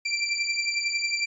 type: beating tone pair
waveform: 25% pulse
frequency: 2349 / 2360 Hz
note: D7 / D7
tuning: 0 / +8 cents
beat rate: 11 Hz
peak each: -23 / -25 dBFS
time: 0.05-1.26 s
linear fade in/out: 10 ms
effects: resampled to 24000 Hz

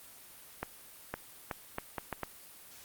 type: accelerating click train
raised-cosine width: 0.5 ms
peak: -19 dBFS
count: 7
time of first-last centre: 0.63-2.233 s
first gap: 510 ms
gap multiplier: 0.73
effects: white hiss -53 dBFS RMS until 2.84 s + Opus 32 kbps

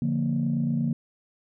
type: chord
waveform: sine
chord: Bb major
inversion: first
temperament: just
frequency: 145.68 / 174.81 / 233.1 Hz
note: D3 / F3 / Bb3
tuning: -14 / +2 / 0 cents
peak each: -26 / -29 / -25 dBFS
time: 0.02-0.93 s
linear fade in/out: 2 ms
effects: tanh soft clip ceiling -16 dBFS

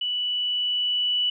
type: tone with level ramp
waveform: sine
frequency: 2960 Hz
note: F#7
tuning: in tune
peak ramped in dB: -24 to -20 dBFS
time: 0.01-1.3 s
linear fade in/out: 5 ms
effects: none

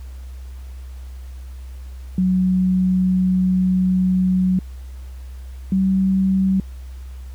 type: tone pair in turn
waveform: sine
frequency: 185 / 190.64 Hz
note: F#3 / G3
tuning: 0 / -48 cents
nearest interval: minor second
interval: 52 cents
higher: second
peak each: -14 dBFS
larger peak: neither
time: 2.18-4.59 / 5.72-6.6 s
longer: first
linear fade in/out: 2 ms
effects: added 64 Hz sine -31 dBFS peak until 7.34 s + pink hiss -52 dBFS RMS until 7.34 s

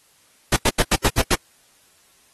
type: noise bursts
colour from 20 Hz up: pink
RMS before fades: -17 dBFS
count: 7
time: 0.52-1.349 s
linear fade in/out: 5 ms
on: 43 ms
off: 88 ms
effects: white hiss -57 dBFS RMS until 2.33 s + AAC 32 kbps

